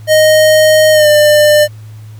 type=tone with pitch glide; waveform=square; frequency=621 to 598.5 Hz; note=D#5 to D5; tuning=-3 to +33 cents; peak=-5 dBFS; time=0.07-1.68 s; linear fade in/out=50 ms; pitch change=-64 cents; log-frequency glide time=0.92-1.08 s; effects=added 108 Hz sine -28 dBFS peak until 2.19 s + pink hiss -46 dBFS RMS until 2.19 s